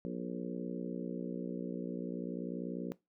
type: harmonic tone with a mistuned harmonic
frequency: 60.3 Hz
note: B1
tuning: 41 cents flat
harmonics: 3 / 4 / 5 / 6 / 7 / 8 / 9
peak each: -40 / -42 / -44 / -46 / -47 / -48 / -49 dBFS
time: 0.05-2.92 s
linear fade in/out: 0 ms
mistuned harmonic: 8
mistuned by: -28 cents
effects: noise-tail reverb RT60 0.2 s tail -20 dB re dry